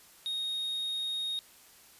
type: tone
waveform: triangle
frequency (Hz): 3729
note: A#7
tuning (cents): 0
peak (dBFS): -30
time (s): 0.26-1.39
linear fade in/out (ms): 0
effects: white hiss -57 dBFS RMS until 1.99 s + resampled to 32000 Hz